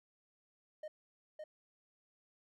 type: tone with echo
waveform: triangle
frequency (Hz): 615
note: D#5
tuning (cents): -20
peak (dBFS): -40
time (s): 0.83-0.88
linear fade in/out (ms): 5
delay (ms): 560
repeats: 1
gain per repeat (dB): -2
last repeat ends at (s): 1.44
effects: none